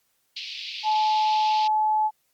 white band-pass noise, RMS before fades -34 dBFS, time 0.36-1.68 s, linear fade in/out 10 ms, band 2400 to 4800 Hz, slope 48 dB/octave
sine tone, 860 Hz, A5, 40 cents flat, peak -19 dBFS, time 0.83-2.11 s, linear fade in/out 50 ms
effects white hiss -70 dBFS RMS until 2.33 s + Opus 48 kbps

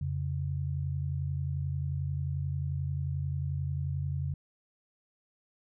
sine tone pair together, 87.31 / 138.6 Hz, F2 / C#3, 0 / 0 cents, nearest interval minor sixth, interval 800 cents, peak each -33 / -32 dBFS, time 0.01-4.34 s, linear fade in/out 5 ms, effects none

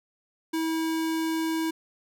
square tone, 322.9 Hz, E4, 36 cents flat, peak -26 dBFS, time 0.53-1.71 s, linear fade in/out 10 ms, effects none

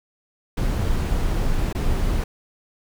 brown noise with dropouts, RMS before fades -21 dBFS, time 0.57-2.24 s, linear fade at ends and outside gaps 5 ms, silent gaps 1.728-1.749 s, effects none

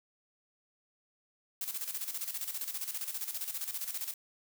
blue noise with tremolo, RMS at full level -36 dBFS, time 1.61-4.14 s, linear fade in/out 2 ms, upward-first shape square, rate 15 Hz, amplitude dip 65%, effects none

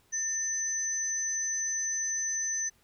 sine tone pair together, 1800 / 6077 Hz, A6 / F#8, +39 / +45 cents, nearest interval octave + major sixth, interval 2106 cents, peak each -38 / -29 dBFS, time 0.12-2.7 s, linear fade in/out 20 ms, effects pink hiss -66 dBFS RMS until 2.83 s

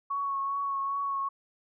sine tone with vibrato, 1108.7 Hz, C#6, in tune, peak -28 dBFS, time 0.1-1.29 s, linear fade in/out 10 ms, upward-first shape triangle, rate 2.5 Hz, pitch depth 24 cents each way, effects none

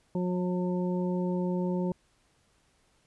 harmonic tone, 180.3 Hz, F#3, 45 cents flat, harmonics 1 / 2 / 3 / 5, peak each -28 / -33 / -37 / -41 dBFS, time 0.15-1.92 s, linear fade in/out 2 ms, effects pink hiss -68 dBFS RMS until 3.06 s + resampled to 24000 Hz

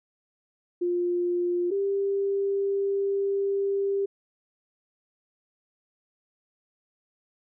sine tone pair in turn, 352.2 / 396.1 Hz, F4 / G4, +15 / +18 cents, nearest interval major second, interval 203 cents, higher second, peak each -23 dBFS, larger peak neither, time 0.81-1.71 / 1.71-4.06 s, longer second, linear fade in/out 10 ms, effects none

